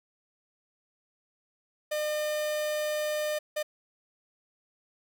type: tone bursts at uneven times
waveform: 45% pulse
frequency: 605 Hz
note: D#5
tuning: 49 cents flat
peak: -28 dBFS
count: 2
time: 1.91-3.39 / 3.56-3.63 s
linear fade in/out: 10 ms
effects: none